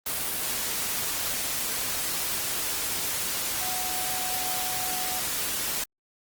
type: tone in noise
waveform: sine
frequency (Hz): 740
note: F#5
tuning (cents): 0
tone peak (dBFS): -35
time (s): 3.61-5.2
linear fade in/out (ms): 5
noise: white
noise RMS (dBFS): -29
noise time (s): 0.06-5.84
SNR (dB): -9
effects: Opus 24 kbps